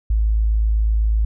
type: tone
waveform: sine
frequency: 54 Hz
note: A1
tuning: 32 cents flat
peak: -14 dBFS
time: 0.1-1.25 s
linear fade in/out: 5 ms
effects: none